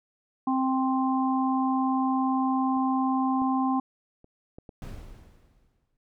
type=harmonic tone; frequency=262.5 Hz; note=C4; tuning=6 cents sharp; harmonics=1 / 3 / 4; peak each=-24 / -29 / -30 dBFS; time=0.47-3.8 s; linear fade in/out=5 ms
type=clicks; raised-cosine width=2 ms; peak=-38 / -29 / -39 / -29 / -30 dBFS; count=5; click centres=2.768 / 3.419 / 4.244 / 4.585 / 4.692 s
type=noise with exponential decay; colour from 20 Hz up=brown; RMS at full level=-36 dBFS; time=4.82-5.97 s; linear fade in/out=1 ms; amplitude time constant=250 ms
effects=none

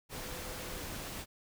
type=tone in noise; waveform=sine; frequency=506 Hz; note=B4; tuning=42 cents sharp; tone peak=-50 dBFS; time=0.12-0.86 s; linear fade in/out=50 ms; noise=pink; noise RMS=-42 dBFS; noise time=0.09-1.26 s; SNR=-11 dB; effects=none

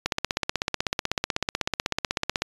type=click train; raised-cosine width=0.2 ms; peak=-6 dBFS; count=39; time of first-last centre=0.06-2.42 s; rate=16.1 Hz; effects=resampled to 24000 Hz

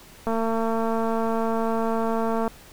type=click train; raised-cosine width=1 ms; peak=-13 dBFS; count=500; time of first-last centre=0.27-2.478 s; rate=226 Hz; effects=pink hiss -48 dBFS RMS until 2.72 s

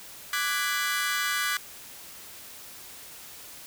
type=chord; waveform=sawtooth; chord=G# half-diminished seventh; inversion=second; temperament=equal with one note detuned; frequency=1174.7 / 1480 / 1661.2 / 1993.9 Hz; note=D6 / F#6 / G#6 / B6; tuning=0 / 0 / 0 / +16 cents; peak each=-28 dBFS; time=0.33-1.57 s; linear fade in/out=2 ms; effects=white hiss -45 dBFS RMS until 3.66 s

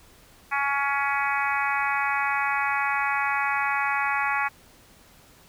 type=harmonic tone; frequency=280 Hz; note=C#4; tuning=18 cents sharp; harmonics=3 / 4 / 5 / 6 / 7 / 8 / 9; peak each=-28 / -29 / -30 / -31 / -31 / -32 / -33 dBFS; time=0.51-4.49 s; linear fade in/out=20 ms; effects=pink hiss -54 dBFS RMS until 5.48 s

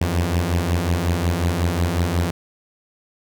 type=beating tone pair; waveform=sawtooth; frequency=82.41 / 87.91 Hz; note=E2 / F2; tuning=0 / +12 cents; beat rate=5.5 Hz; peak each=-19 / -16 dBFS; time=0.01-2.31 s; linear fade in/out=5 ms; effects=none

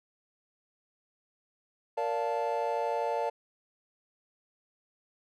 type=chord; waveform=triangle; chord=Bb major seventh; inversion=none; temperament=equal with one note detuned; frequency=466.2 / 578.6 / 698.5 / 880 Hz; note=Bb4 / D5 / F5 / A5; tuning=0 / -26 / 0 / 0 cents; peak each=-32 / -32 / -33 / -31 dBFS; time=1.97-3.3 s; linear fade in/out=10 ms; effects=none

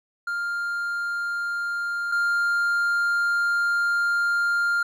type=tone pair in turn; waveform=triangle; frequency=1400 / 1400 Hz; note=F6 / F6; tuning=+4 / +4 cents; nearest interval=unison; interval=0 cents; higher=neither; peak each=-23 / -18 dBFS; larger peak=second; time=0.27-2.12 / 2.12-4.83 s; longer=second; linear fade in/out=5 ms; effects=none

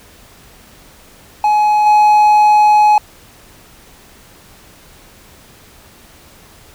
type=tone with level steps; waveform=triangle; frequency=843 Hz; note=G#5; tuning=26 cents sharp; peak=-7 / -4 dBFS; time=1.44-2.98 s; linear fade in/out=2 ms; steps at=1.86 s; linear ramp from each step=5 ms; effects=pink hiss -43 dBFS RMS until 6.74 s

